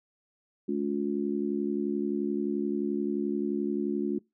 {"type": "harmonic tone", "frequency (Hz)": 71.5, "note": "D2", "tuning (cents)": -46, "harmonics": [3, 4, 5], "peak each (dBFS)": [-31, -31, -31], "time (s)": [0.68, 4.19], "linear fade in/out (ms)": 10, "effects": ["noise-tail reverb RT60 0.2 s tail -23 dB re dry"]}